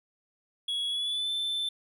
triangle tone with pitch glide, 3348 to 3535 Hz, G#7 to A7, +13 to +7 cents, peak -27 dBFS, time 0.68-1.69 s, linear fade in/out 5 ms, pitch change +94 cents, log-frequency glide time 0.88-1.3 s, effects none

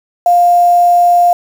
sine tone with quantisation, 702 Hz, F5, 9 cents sharp, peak -5 dBFS, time 0.26-1.33 s, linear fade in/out 2 ms, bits 5, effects none

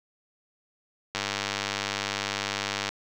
click train, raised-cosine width 0.2 ms, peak -10 dBFS, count 175, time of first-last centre 1.15-2.89 s, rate 100 Hz, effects none

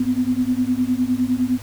sine beating tone pair, 246.9 / 256.7 Hz, B3 / C4, 0 / -33 cents, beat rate 9.8 Hz, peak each -20 dBFS, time 0-1.58 s, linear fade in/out 5 ms, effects added 104 Hz sine -35 dBFS peak until 1.62 s + pink hiss -41 dBFS RMS until 1.62 s

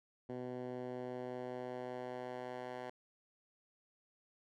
10% pulse tone with band-pass filter sweep, 125.2 Hz, B2, 24 cents sharp, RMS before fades -44 dBFS, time 0.29-2.9 s, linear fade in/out 5 ms, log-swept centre 310 to 920 Hz, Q 0.81, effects none

